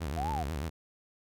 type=tone with vibrato; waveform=sawtooth; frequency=75.1 Hz; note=D2; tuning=39 cents sharp; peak=-29 dBFS; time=0-0.7 s; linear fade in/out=20 ms; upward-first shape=sine; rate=8.1 Hz; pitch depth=200 cents each way
type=linear two-way sweep; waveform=sine; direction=up then down; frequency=667 to 909 to 667 Hz; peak=-32 dBFS; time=0.16-0.44 s; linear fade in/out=20 ms; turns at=0.31 s
effects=none